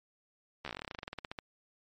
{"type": "slowing click train", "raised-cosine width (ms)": 0.3, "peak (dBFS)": -23, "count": 22, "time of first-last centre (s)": [0.65, 1.388], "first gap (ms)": 13, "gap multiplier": 1.09, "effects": ["MP3 48 kbps"]}